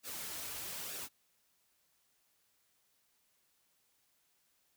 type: noise with flanger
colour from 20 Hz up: white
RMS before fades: -43 dBFS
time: 0.03-1.09 s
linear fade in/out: 50 ms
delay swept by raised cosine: 0.95 to 5.65 ms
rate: 1.1 Hz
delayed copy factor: -0.5
effects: white hiss -75 dBFS RMS until 4.76 s